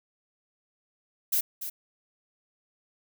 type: noise with echo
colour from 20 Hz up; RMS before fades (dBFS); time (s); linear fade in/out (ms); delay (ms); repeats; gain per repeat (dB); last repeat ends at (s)
violet; -25; 1.32-1.41; 10; 290; 1; -10; 1.7
effects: none